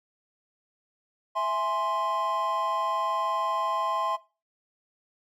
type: chord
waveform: triangle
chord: E augmented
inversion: none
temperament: equal with one note detuned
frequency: 659.3 / 833.5 / 1046.5 Hz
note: E5 / G#5 / B#5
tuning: 0 / +6 / 0 cents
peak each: -29 / -31 / -25 dBFS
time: 1.35-4.17 s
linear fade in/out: 20 ms
effects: noise-tail reverb RT60 0.3 s tail -18 dB re dry